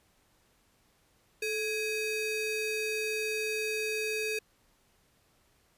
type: ring-modulated tone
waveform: square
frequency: 1046.5 Hz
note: C6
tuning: in tune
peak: -28 dBFS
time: 1.42-4.39 s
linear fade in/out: 5 ms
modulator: 1480 Hz
effects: pink hiss -68 dBFS RMS until 5.77 s + resampled to 32000 Hz